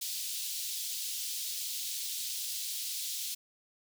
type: high-pass noise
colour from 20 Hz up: pink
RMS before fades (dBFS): -37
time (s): 0.01-3.35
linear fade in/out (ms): 10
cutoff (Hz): 3500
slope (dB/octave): 24
effects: none